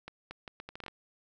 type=accelerating click train; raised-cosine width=0.3 ms; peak=-26 dBFS; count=10; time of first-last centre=0.08-0.882 s; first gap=230 ms; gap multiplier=0.73; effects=none